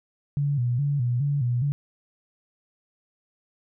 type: tone with vibrato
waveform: sine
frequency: 132 Hz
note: C3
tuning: 16 cents sharp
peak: -21 dBFS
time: 0.37-1.72 s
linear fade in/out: 0 ms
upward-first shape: square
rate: 2.4 Hz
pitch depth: 140 cents each way
effects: none

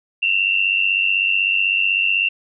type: tone pair together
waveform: sine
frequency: 2677 / 2773 Hz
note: E7 / F7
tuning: +26 / -13 cents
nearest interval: minor second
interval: 61 cents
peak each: -18 dBFS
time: 0.22-2.29 s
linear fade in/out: 10 ms
effects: none

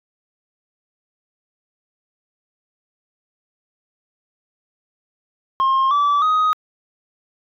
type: tone with pitch steps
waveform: sine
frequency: 1066 / 1155.8 / 1253.1 Hz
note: C6 / D6 / D#6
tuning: +32 / -28 / +12 cents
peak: -11 dBFS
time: 5.6-6.53 s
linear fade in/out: 0 ms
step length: 310 ms
effects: tanh soft clip ceiling -13 dBFS

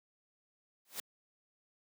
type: noise with exponential growth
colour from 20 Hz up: white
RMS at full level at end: -36 dBFS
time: 0.85-1 s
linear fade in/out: 2 ms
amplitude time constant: 31 ms
effects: high-pass 200 Hz 12 dB/octave

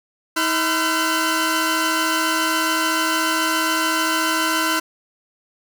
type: tone cluster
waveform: sawtooth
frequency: 319.7 / 1013 / 1363 / 1523 Hz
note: D#4 / B5 / F6 / F#6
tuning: +47 / +44 / -43 / +50 cents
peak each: -20 dBFS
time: 0.36-4.8 s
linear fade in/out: 10 ms
effects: none

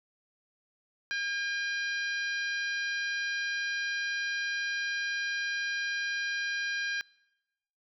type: harmonic tone with a mistuned harmonic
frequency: 807 Hz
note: G#5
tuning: 50 cents flat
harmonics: 2 / 3 / 4 / 5 / 6 / 7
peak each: -31 / -39 / -43 / -41 / -44 / -48 dBFS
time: 1.11-7.01 s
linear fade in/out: 0 ms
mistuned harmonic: 4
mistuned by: -33 cents
effects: noise-tail reverb RT60 1.0 s tail -26 dB re dry

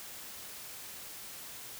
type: silence
effects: white hiss -46 dBFS RMS until 1.79 s

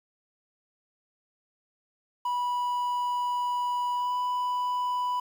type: tone with pitch glide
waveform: triangle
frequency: 980 to 990.2 Hz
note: B5 to B5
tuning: -14 to +4 cents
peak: -24 dBFS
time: 2.25-5.2 s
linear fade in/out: 5 ms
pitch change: +18 cents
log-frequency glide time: 3.95-4.14 s
effects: 9-bit

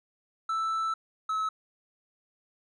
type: tone pair in turn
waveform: triangle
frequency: 1321 / 1293.1 Hz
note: E6 / E6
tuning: +3 / -34 cents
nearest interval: unison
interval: 37 cents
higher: first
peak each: -25 dBFS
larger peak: neither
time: 0.49-0.94 / 1.29-1.49 s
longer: first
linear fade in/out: 5 ms
effects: resampled to 22050 Hz

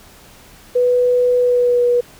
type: tone with pitch glide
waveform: sine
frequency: 493.9 to 485.1 Hz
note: B4 to B4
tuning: 0 to -31 cents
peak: -11 dBFS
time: 0.75-2.01 s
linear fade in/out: 10 ms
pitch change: -31 cents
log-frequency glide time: 1.38-1.85 s
effects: pink hiss -44 dBFS RMS until 2.19 s

